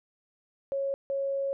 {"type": "tone pair in turn", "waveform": "sine", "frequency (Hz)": [550, 550], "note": ["C#5", "C#5"], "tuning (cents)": [-14, -14], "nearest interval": "unison", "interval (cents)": 0, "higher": "neither", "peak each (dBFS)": -27, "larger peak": "neither", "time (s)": [[0.72, 0.94], [1.1, 1.53]], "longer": "second", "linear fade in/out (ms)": 0, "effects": []}